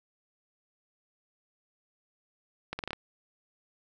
accelerating click train, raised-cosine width 0.3 ms, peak -18 dBFS, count 6, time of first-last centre 2.73-2.932 s, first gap 60 ms, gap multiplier 0.8, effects none

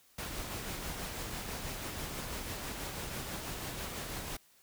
pink noise with tremolo, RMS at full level -39 dBFS, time 0.18-4.37 s, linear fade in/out 5 ms, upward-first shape sine, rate 6.1 Hz, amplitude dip 30%, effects white hiss -65 dBFS RMS until 4.62 s

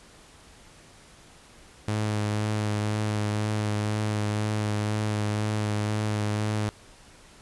sawtooth tone with vibrato, 105.9 Hz, G#2, 34 cents sharp, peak -21 dBFS, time 1.88-6.69 s, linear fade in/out 0 ms, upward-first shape sine, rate 2 Hz, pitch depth 18 cents each way, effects pink hiss -52 dBFS RMS until 7.41 s + resampled to 24000 Hz

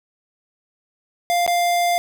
square tone with dropouts, 698.5 Hz, F5, in tune, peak -17 dBFS, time 1.3-1.98 s, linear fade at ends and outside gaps 0 ms, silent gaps 1.464-1.477 s, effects none

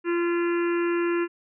harmonic tone with a mistuned harmonic, 344.4 Hz, F4, 24 cents flat, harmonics 1 / 3 / 4 / 5 / 6 / 7 / 8, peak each -22 / -35 / -35 / -36 / -42 / -40 / -40 dBFS, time 0.04-1.28 s, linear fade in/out 50 ms, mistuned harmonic 6, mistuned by -18 cents, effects none

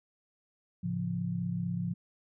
sine chord, A augmented, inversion none, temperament equal, 110 / 138.59 / 174.61 Hz, A2 / C#3 / E#3, 0 / 0 / 0 cents, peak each -37 / -38 / -32 dBFS, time 0.83-1.94 s, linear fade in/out 10 ms, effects none

